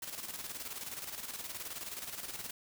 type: noise with tremolo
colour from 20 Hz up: white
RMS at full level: -41 dBFS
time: 0.02-2.51 s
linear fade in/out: 5 ms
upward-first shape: square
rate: 19 Hz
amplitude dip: 55%
effects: none